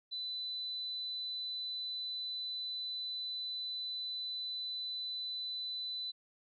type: tone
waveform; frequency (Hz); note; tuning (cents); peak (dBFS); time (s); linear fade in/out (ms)
sine; 4000; B7; +21; -37; 0.11-6.12; 20
effects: none